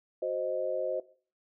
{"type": "chord", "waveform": "sine", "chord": "C diminished", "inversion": "second", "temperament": "equal", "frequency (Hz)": [370, 523.3, 622.3], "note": ["Gb4", "C5", "Eb5"], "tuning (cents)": [0, 0, 0], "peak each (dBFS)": [-36, -32, -33], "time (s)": [0.22, 1], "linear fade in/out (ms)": 5, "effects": ["noise-tail reverb RT60 0.4 s tail -17 dB re dry"]}